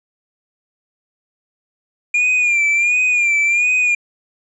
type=tone with vibrato; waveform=triangle; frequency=2409 Hz; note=D7; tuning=43 cents sharp; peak=-11 dBFS; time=2.14-3.95 s; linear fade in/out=5 ms; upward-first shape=sine; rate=1.4 Hz; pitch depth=67 cents each way; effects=resampled to 22050 Hz